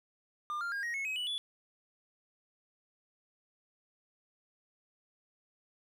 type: tone with pitch steps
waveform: triangle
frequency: 1200 / 1394.5 / 1620.4 / 1883 / 2188 / 2543 / 2955 / 3434 Hz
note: D6 / F6 / G#6 / A#6 / C#7 / D#7 / F#7 / A7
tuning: +37 / -3 / -43 / +17 / -23 / +37 / -3 / -43 cents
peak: -32 dBFS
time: 0.5-1.38 s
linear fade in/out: 0 ms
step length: 110 ms
effects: none